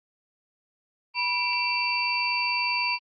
sine tone cluster, 975 / 2340 / 2709 / 4616 Hz, B5 / D7 / E7 / D8, -23 / -7 / +47 / -31 cents, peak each -29 dBFS, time 1.14-2.99 s, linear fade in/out 50 ms, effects Opus 24 kbps

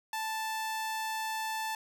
sawtooth tone, 880 Hz, A5, in tune, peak -29 dBFS, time 0.13-1.75 s, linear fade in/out 2 ms, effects none

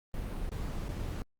brown noise with dropouts, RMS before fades -36 dBFS, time 0.14-1.22 s, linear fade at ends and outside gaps 1 ms, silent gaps 0.492-0.517 / 0.885-0.89 s, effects Opus 32 kbps

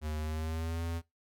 square tone with pitch glide, 76.7 to 83.64 Hz, D#2 to E2, -24 to +26 cents, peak -34 dBFS, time 0.01-1.02 s, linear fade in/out 50 ms, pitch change +150 cents, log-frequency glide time 0.18-0.83 s, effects noise-tail reverb RT60 0.2 s tail -21 dB re dry

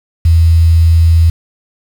sine tone with quantisation, 82.6 Hz, E2, 4 cents sharp, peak -4 dBFS, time 0.25-1.3 s, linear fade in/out 5 ms, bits 5, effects none

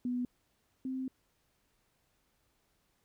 sine tone pair in turn, 246.9 / 261 Hz, B3 / C4, 0 / -4 cents, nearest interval minor second, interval 96 cents, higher second, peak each -31 / -34 dBFS, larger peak first, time 0.05-0.25 / 0.85-1.08 s, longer second, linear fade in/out 2 ms, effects pink hiss -75 dBFS RMS until 3.04 s

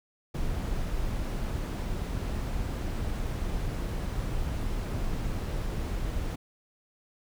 brown noise, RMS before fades -31 dBFS, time 0.34-6.36 s, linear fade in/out 10 ms, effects none

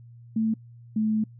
sine tone pair in turn, 221.3 / 216.7 Hz, A3 / A3, +10 / -26 cents, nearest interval unison, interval 36 cents, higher first, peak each -21 dBFS, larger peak neither, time 0.36-0.54 / 0.96-1.24 s, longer second, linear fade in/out 5 ms, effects noise-tail reverb RT60 0.1 s tail -25 dB re dry + added 118 Hz sine -45 dBFS peak until 1.39 s

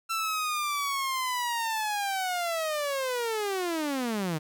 sawtooth linear sweep, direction down, 1344 to 148.4 Hz, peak -24 dBFS, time 0.09-4.39 s, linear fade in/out 20 ms, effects none

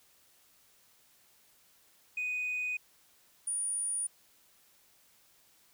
sine tone pair in turn, 2489 / 9498 Hz, D#7 / D9, 0 / +18 cents, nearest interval octave + major seventh, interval 2318 cents, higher second, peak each -30 / -29 dBFS, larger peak second, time 2.17-2.77 / 3.47-4.07 s, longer neither, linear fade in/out 5 ms, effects tanh soft clip ceiling -29 dBFS + white hiss -65 dBFS RMS until 5.73 s

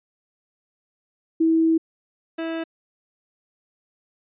sine / 30% pulse tone pair in turn, 324.7 / 327.1 Hz, E4 / E4, -26 / -13 cents, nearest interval unison, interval 13 cents, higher second, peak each -15 / -23 dBFS, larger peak first, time 1.4-1.78 / 2.38-2.64 s, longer first, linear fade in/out 10 ms, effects resampled to 8000 Hz

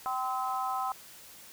harmonic tone, 257.8 Hz, C4, 26 cents flat, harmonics 3 / 4 / 5, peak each -33 / -34 / -35 dBFS, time 0.06-0.92 s, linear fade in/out 0 ms, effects white hiss -51 dBFS RMS until 1.52 s

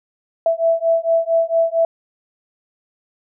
sine beating tone pair, 659.3 / 663.7 Hz, E5 / E5, 0 / +12 cents, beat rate 4.4 Hz, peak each -17 dBFS, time 0.46-1.85 s, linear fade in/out 2 ms, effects none

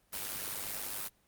white noise with amplitude modulation, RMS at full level -35 dBFS, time 0.12-1.09 s, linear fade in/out 20 ms, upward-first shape sine, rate 101 Hz, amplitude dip 70%, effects pink hiss -70 dBFS RMS until 1.27 s + Opus 24 kbps

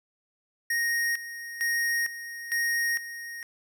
square tone with tremolo, 1866 Hz, A#6, 1 cent sharp, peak -25 dBFS, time 0.7-3.43 s, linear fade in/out 5 ms, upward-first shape square, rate 1.1 Hz, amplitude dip 75%, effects none

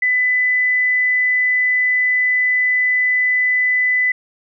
sine tone, 2000 Hz, B6, 21 cents sharp, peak -13 dBFS, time 0.02-4.12 s, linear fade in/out 5 ms, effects none

